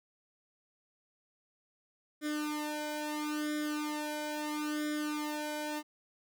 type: tone with flanger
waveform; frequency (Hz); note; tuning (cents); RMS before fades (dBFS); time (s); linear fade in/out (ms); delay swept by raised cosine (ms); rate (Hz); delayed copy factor
sawtooth; 300.7; D4; +41; -36; 2.21-5.83; 50; 0.56 to 1.3; 0.75; +1
effects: none